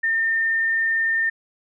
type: tone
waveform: sine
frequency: 1811 Hz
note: A6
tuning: 49 cents sharp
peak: -18 dBFS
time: 0.03-1.3 s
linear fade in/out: 10 ms
effects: none